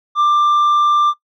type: tone with tanh clipping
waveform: sine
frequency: 1185 Hz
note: D6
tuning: 15 cents sharp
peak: -11 dBFS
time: 0.15-1.14 s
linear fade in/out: 50 ms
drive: 4 dB
effects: noise-tail reverb RT60 0.1 s tail -20 dB re dry